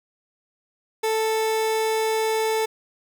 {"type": "tone", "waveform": "30% pulse", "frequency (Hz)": 440.8, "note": "A4", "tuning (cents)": 3, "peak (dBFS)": -18, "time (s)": [1.03, 2.66], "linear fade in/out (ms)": 10, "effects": []}